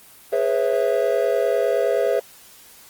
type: chord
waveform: triangle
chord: C# minor seventh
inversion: second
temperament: equal with one note detuned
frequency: 415.3 / 493.9 / 543.6 / 659.3 Hz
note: G#4 / B4 / C#5 / E5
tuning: 0 / 0 / -34 / 0 cents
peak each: -21 dBFS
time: 0.32-2.2 s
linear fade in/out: 10 ms
effects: white hiss -47 dBFS RMS until 2.89 s + Opus 24 kbps